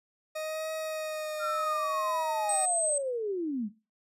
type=tone with vibrato; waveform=40% pulse; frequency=622.3 Hz; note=D#5; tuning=in tune; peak=-32 dBFS; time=0.35-2.66 s; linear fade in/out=10 ms; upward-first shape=triangle; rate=0.67 Hz; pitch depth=32 cents each way
type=linear sweep; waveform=sine; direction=down; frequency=1396.9 to 191.1 Hz; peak=-29 dBFS; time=1.39-3.7 s; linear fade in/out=50 ms
type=tone; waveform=sine; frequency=8230 Hz; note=C9; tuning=30 cents flat; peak=-27 dBFS; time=2.49-2.98 s; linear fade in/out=2 ms
effects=noise-tail reverb RT60 0.3 s tail -19 dB re dry + resampled to 32000 Hz